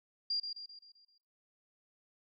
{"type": "tone with echo", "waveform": "sine", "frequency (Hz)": 4785, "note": "D8", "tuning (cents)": 32, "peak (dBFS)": -31, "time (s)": [0.3, 0.4], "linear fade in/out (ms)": 5, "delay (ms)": 130, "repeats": 6, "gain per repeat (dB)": -6, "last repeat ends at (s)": 1.18, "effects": ["noise-tail reverb RT60 0.5 s tail -21 dB re dry"]}